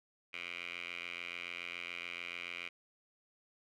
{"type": "tone with band-pass filter", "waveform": "10% pulse", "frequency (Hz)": 87, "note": "F2", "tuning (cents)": -6, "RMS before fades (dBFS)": -44, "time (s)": [0.33, 2.69], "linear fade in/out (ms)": 10, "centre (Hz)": 2500, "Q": 9.1, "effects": []}